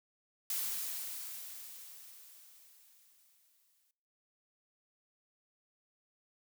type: noise with exponential decay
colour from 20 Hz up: blue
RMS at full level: -35 dBFS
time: 0.5-3.91 s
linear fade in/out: 2 ms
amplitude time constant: 740 ms
effects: noise-tail reverb RT60 0.8 s tail -22 dB re dry